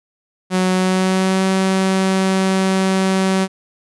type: tone with pitch glide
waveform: sawtooth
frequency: 185 to 190.2 Hz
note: F#3 to F#3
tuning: 0 to +48 cents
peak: -10 dBFS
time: 0.5-3.48 s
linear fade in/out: 50 ms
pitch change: +48 cents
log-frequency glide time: 0.73-1.45 s
effects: resampled to 24000 Hz